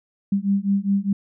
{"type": "beating tone pair", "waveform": "sine", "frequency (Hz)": [196, 200.9], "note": ["G3", "G3"], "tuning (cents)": [0, 43], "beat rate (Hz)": 4.9, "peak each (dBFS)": [-21, -21], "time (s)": [0.32, 1.13], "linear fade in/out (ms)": 5, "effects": []}